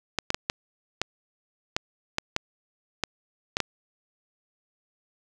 clicks, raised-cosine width 0.2 ms, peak -7 dBFS, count 11, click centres 0.187 / 0.304 / 0.345 / 0.499 / 1.016 / 1.765 / 2.184 / 2.364 / 3.037 / 3.569 / 3.603 s, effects none

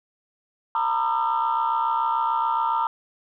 sine tone cluster, 913 / 980 / 1214 / 1342 Hz, A#5 / B5 / D#6 / E6, -36 / -14 / -43 / +31 cents, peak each -22 / -27 / -26 / -28 dBFS, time 0.75-2.87 s, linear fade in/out 2 ms, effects tanh soft clip ceiling -14 dBFS

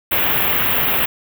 white band-stop noise, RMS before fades -17 dBFS, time 0.11-1.06 s, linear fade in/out 10 ms, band 3300 to 13000 Hz, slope 48 dB/octave, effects none

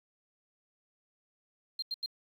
triangle tone bursts, 4186 Hz, C8, in tune, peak -29 dBFS, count 3, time 1.79-2.061 s, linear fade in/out 5 ms, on 33 ms, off 86 ms, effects tanh soft clip ceiling -30 dBFS + 10-bit

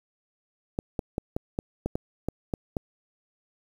clicks, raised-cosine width 2 ms, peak -14 dBFS, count 10, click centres 0.789 / 0.992 / 1.181 / 1.365 / 1.589 / 1.86 / 1.955 / 2.286 / 2.538 / 2.768 s, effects 8-bit

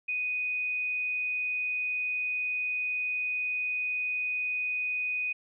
sine tone, 2489 Hz, D#7, in tune, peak -28 dBFS, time 0.08-5.33 s, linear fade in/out 10 ms, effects none

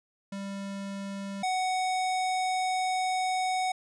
square tone pair in turn, 197.4 / 744 Hz, G3 / F#5, +12 / +9 cents, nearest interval octave + major seventh, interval 2297 cents, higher second, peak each -35 / -27 dBFS, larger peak second, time 0.32-1.43 / 1.43-3.72 s, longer second, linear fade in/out 5 ms, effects resampled to 22050 Hz

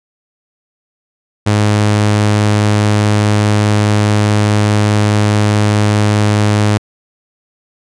sawtooth tone, 104.8 Hz, G#2, 16 cents sharp, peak -5 dBFS, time 1.46-6.78 s, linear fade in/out 10 ms, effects resampled to 22050 Hz

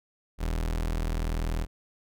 35% pulse tone, 40.5 Hz, E1, 30 cents flat, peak -25 dBFS, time 0.38-1.67 s, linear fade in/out 50 ms, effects none

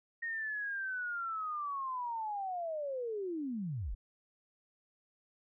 sine linear sweep, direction down, 1864.7 to 32.7 Hz, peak -35 dBFS, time 0.22-3.95 s, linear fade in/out 10 ms, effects none

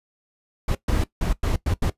brown noise bursts at uneven times, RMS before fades -21 dBFS, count 6, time 0.68-0.75 / 0.88-1.04 / 1.21-1.33 / 1.43-1.56 / 1.66-1.74 / 1.82-1.9 s, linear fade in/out 5 ms, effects noise-tail reverb RT60 0.1 s tail -17 dB re dry + resampled to 32000 Hz

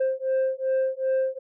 sine beating tone pair, 525 / 527.6 Hz, C5 / C5, +6 / +14 cents, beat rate 2.6 Hz, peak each -23 dBFS, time 0-1.39 s, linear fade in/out 10 ms, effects tanh soft clip ceiling -19 dBFS

